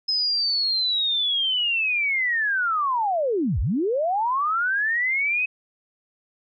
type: linear two-way sweep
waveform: sine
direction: down then up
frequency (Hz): 5130 to 46.25 to 2560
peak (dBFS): -20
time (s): 0.08-5.46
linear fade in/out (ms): 10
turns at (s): 3.6
effects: none